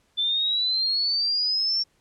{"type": "exponential sweep", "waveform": "sine", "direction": "up", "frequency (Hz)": [3508, 5490], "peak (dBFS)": -21, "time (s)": [0.17, 1.84], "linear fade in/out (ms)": 20, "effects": ["pink hiss -66 dBFS RMS until 2 s", "low-pass 10000 Hz 12 dB/octave"]}